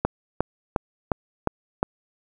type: click train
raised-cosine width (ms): 1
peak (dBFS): -6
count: 6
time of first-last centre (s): 0.05-1.829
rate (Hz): 2.81
effects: 8-bit